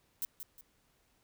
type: noise with echo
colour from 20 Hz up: violet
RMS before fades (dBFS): -35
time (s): 0.22-0.25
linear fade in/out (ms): 0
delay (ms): 180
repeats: 2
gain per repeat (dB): -9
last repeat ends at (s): 0.61
effects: pink hiss -72 dBFS RMS until 1.23 s